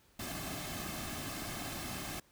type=noise with comb filter; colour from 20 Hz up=pink; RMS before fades=-41 dBFS; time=0.19-2.2 s; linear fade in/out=5 ms; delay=2.1 ms; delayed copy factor=-0.6; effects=pink hiss -67 dBFS RMS until 2.31 s